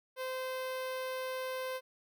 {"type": "tone with notch filter", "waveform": "sawtooth", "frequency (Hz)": 517, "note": "C5", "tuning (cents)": -21, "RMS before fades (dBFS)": -38, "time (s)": [0.16, 1.81], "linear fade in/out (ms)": 50, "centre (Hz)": 7100, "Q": 1.4, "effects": []}